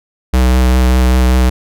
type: tone with vibrato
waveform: square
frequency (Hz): 63.2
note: B1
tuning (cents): +41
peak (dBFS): -8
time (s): 0.33-1.5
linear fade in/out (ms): 10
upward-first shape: triangle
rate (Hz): 5.1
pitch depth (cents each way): 17
effects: none